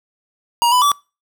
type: tone with pitch steps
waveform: square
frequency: 947 / 996 / 1154 Hz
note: A#5 / B5 / D6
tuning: +27 / +14 / -31 cents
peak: -12 dBFS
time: 0.62-0.917 s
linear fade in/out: 0 ms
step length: 99 ms
effects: noise-tail reverb RT60 0.3 s tail -25 dB re dry